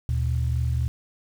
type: tone pair together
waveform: sine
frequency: 76 / 119.82 Hz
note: D#2 / A#2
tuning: -40 / +48 cents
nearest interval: minor sixth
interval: 788 cents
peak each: -23 / -24 dBFS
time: 0.09-0.88 s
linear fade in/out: 0 ms
effects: tanh soft clip ceiling -14 dBFS + 8-bit